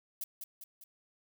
violet noise with echo, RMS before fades -38 dBFS, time 0.21-0.24 s, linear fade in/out 2 ms, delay 200 ms, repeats 3, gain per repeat -5 dB, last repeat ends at 0.84 s, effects none

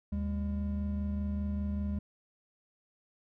triangle tone pair together, 75.85 / 202.5 Hz, D#2 / G#3, -44 / -43 cents, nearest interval octave + perfect fourth, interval 1701 cents, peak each -31 / -32 dBFS, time 0.12-1.99 s, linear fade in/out 5 ms, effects none

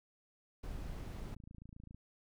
brown noise, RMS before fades -44 dBFS, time 0.63-1.35 s, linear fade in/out 10 ms
click train, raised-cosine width 5 ms, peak -40 dBFS, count 34, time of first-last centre 0.75-1.946 s, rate 27.6 Hz
effects none

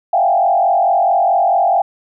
sine tone with frequency modulation, 740 Hz, F#5, in tune, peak -10 dBFS, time 0.13-1.82 s, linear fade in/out 5 ms, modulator 44.6 Hz, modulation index 1.7, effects none

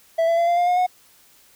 triangle tone with pitch steps, 659.3 / 670.4 / 681.8 / 693.3 / 705 / 716.9 / 729 Hz, E5 / E5 / F5 / F5 / F5 / F5 / F#5, 0 / +29 / -42 / -13 / +16 / +45 / -26 cents, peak -14 dBFS, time 0.18-0.866 s, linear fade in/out 10 ms, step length 98 ms, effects white hiss -54 dBFS RMS until 1.55 s

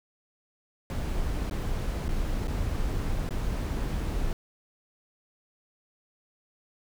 brown noise with dropouts, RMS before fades -29 dBFS, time 0.9-4.33 s, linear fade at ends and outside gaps 1 ms, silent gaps 1.498-1.51 / 2.082-2.09 / 2.473-2.48 / 3.291-3.307 s, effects none

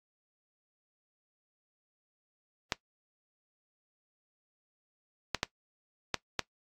clicks, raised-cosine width 0.2 ms, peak -10 dBFS, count 5, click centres 2.722 / 5.347 / 5.431 / 6.143 / 6.393 s, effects noise-tail reverb RT60 0.1 s tail -18 dB re dry + AAC 64 kbps

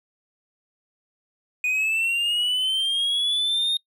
triangle linear sweep, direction up, 2471 to 3700 Hz, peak -19 dBFS, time 1.64-3.77 s, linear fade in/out 2 ms, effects noise-tail reverb RT60 0.1 s tail -25 dB re dry

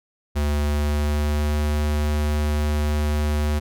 square tone with pitch glide, 73.42 to 74.7 Hz, D2 to D2, 0 to +30 cents, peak -20 dBFS, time 0.35-3.6 s, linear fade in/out 20 ms, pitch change +30 cents, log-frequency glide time 0.59-1.65 s, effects none

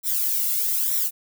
violet noise with flanger, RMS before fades -23 dBFS, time 0.03-1.11 s, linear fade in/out 50 ms, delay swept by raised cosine 0.53 to 1.46 ms, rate 1.1 Hz, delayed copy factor +0.8, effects none

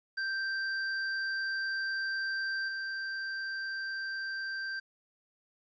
square tone with level steps, 1568 Hz, G6, in tune, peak -32 / -35 dBFS, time 0.17-4.8 s, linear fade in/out 10 ms, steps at 2.68 s, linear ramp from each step 5 ms, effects resampled to 16000 Hz + 11-bit

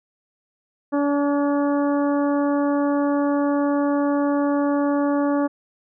harmonic tone with a mistuned harmonic, 286.4 Hz, D4, 43 cents flat, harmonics 1 / 2 / 3 / 4 / 5 / 6, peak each -19 / -24 / -30 / -31 / -37 / -40 dBFS, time 0.92-5.48 s, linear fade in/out 20 ms, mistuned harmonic 6, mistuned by -18 cents, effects none

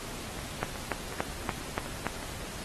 two click trains, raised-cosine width 0.5 ms, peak -24 / -13 dBFS, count 6 / 6, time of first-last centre 0.39-2.228 / 0.63-2.067 s, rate 2.72 / 3.48 Hz, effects pink hiss -41 dBFS RMS until 2.64 s + AAC 32 kbps

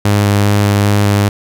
sawtooth tone with vibrato, 102.1 Hz, G#2, 29 cents flat, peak -5 dBFS, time 0.05-1.29 s, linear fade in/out 5 ms, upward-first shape square, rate 2.5 Hz, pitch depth 8 cents each way, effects none

